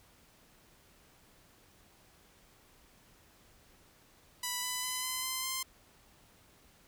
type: tone with pitch steps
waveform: 5% pulse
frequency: 987.8 / 999.3 / 1010.9 / 1022.6 / 1034.5 / 1046.5 Hz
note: B5 / B5 / B5 / C6 / C6 / C6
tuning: 0 / +20 / +40 / -40 / -20 / 0 cents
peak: -22 dBFS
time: 4.43-5.63 s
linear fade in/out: 5 ms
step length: 200 ms
effects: pink hiss -63 dBFS RMS until 6.87 s

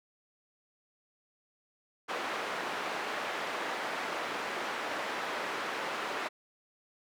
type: band-pass noise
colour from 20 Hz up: white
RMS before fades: -36 dBFS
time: 2.08-6.29 s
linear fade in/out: 20 ms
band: 340 to 1700 Hz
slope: 12 dB/octave
effects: none

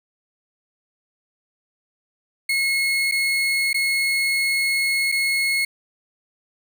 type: tone with dropouts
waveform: 35% pulse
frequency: 2172 Hz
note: C#7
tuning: 36 cents flat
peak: -17 dBFS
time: 2.49-5.65 s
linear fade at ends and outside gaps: 5 ms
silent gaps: 3.114-3.12 / 3.731-3.743 / 5.118-5.122 s
effects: none

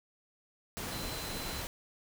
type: tone in noise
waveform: sine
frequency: 4060 Hz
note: B7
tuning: 47 cents sharp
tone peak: -45 dBFS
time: 0.92-1.61 s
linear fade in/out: 0 ms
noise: pink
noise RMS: -39 dBFS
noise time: 0.77-1.67 s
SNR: -9 dB
effects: none

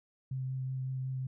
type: tone with vibrato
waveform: sine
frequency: 130.81 Hz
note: C3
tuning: in tune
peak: -33 dBFS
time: 0.31-1.27 s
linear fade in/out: 5 ms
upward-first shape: triangle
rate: 5.4 Hz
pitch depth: 14 cents each way
effects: none

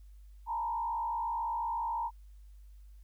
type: tone with frequency modulation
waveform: sine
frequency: 926 Hz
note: A#5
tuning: 12 cents flat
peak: -31 dBFS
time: 0.46-2.11 s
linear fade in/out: 50 ms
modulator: 54.2 Hz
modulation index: 0.92
effects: added 50 Hz sine -50 dBFS peak until 3.03 s + white hiss -75 dBFS RMS until 3.03 s

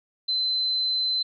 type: tone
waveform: sine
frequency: 4060 Hz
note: B7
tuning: 47 cents sharp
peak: -22 dBFS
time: 0.28-1.23 s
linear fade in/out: 10 ms
effects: none

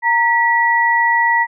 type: tone pair together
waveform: sine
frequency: 926.8 / 1943 Hz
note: A#5 / B6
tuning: -10 / -29 cents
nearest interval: octave + minor second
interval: 1281 cents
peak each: -14 dBFS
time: 0.02-1.47 s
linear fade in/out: 50 ms
effects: none

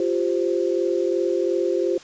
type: chord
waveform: sine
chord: F suspended second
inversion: none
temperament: equal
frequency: 349.2 / 392 / 523.3 Hz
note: F4 / G4 / C5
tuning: 0 / 0 / 0 cents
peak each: -22 / -24 / -25 dBFS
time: 0-1.98 s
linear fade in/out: 2 ms
effects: white hiss -45 dBFS RMS until 2.03 s + resampled to 16000 Hz

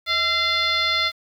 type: tone with frequency modulation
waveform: sine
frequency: 2785 Hz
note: F7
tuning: 5 cents flat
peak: -18 dBFS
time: 0.06-1.12 s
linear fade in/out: 50 ms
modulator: 714 Hz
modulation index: 2.2
effects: 8-bit

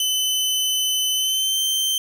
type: tone with pitch glide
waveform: sawtooth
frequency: 3031 to 3114 Hz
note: F#7 to G7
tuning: +41 to -12 cents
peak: -16 dBFS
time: 0-1.98 s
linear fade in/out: 2 ms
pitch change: +47 cents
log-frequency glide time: 1.14-1.59 s
effects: none

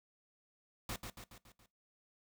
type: noise with echo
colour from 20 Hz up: pink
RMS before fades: -41 dBFS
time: 0.89-0.96 s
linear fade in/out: 2 ms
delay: 140 ms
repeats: 5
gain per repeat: -5 dB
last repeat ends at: 1.66 s
effects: noise-tail reverb RT60 0.2 s tail -19 dB re dry

